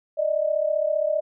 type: tone pair together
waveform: sine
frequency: 592 / 627.2 Hz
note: D5 / D#5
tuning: +14 / +14 cents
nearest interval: minor second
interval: 100 cents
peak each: -23 dBFS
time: 0.17-1.21 s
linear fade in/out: 20 ms
effects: none